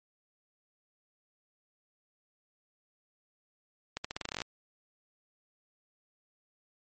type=accelerating click train; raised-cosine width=0.2 ms; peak=-17 dBFS; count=13; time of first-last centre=3.97-4.418 s; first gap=75 ms; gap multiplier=0.86; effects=MP3 32 kbps